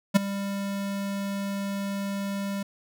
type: tone with ADSR envelope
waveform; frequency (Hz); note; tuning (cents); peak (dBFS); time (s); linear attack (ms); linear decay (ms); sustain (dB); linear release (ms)
square; 198.5; G3; +22; -13; 0.14-2.63; 23; 12; -16; 6
effects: none